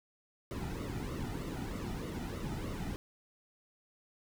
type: noise with flanger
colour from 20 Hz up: brown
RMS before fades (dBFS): -39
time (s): 0.51-2.96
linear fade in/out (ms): 0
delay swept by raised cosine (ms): 1.2 to 1.87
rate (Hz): 3.2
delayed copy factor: -0.7
effects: none